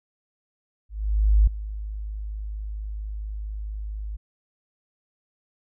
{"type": "tone with ADSR envelope", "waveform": "sine", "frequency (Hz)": 52.2, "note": "G#1", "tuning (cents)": 10, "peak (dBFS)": -12, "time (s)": [0.89, 4.17], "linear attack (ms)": 580, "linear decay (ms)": 7, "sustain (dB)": -17, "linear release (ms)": 16, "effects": []}